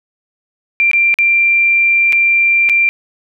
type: tone with dropouts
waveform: sine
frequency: 2368 Hz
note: D7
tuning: 14 cents sharp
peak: -8 dBFS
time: 0.8-2.89 s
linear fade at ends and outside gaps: 0 ms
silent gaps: 0.914-0.933 / 1.141-1.187 / 2.124-2.129 / 2.69-2.696 s
effects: none